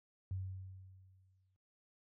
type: tone with exponential decay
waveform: sine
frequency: 94.3 Hz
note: F#2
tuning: 33 cents sharp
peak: -35 dBFS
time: 0.31-1.56 s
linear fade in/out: 0 ms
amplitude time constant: 270 ms
effects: high-pass 60 Hz 12 dB/octave